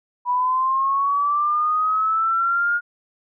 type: linear sweep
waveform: sine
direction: up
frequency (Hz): 976 to 1429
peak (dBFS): -17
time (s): 0.25-2.81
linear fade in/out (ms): 50
effects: none